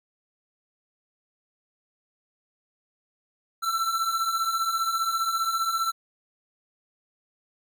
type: beating tone pair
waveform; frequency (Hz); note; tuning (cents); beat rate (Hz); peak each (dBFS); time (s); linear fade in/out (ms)
square; 1329 / 1344; E6 / E6; +14 / +33; 15; -31 / -26; 3.62-5.92; 20
effects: none